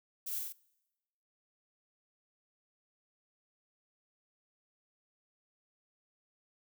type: noise with echo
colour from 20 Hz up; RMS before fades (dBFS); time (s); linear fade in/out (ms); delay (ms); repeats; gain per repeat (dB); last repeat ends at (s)
violet; -39; 0.26-0.39; 10; 46; 3; -2; 0.528
effects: noise-tail reverb RT60 1.0 s tail -24 dB re dry